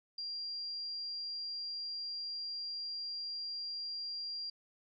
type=tone; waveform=sine; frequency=4766 Hz; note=D8; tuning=25 cents sharp; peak=-38 dBFS; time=0.18-4.5 s; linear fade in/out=5 ms; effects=none